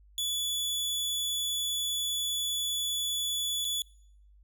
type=tone with dropouts; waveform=sawtooth; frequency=3435 Hz; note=A7; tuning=42 cents flat; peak=-26 dBFS; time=0.18-3.82 s; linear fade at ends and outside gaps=1 ms; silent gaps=3.646-3.65 s; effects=noise-tail reverb RT60 0.7 s tail -24 dB re dry + added 50 Hz sine -55 dBFS peak until 4.43 s